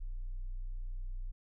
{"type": "tone", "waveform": "sine", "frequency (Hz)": 30.78, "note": "B0", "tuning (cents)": -5, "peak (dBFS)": -34, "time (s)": [0, 1.32], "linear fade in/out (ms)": 20, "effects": ["tanh soft clip ceiling -35 dBFS"]}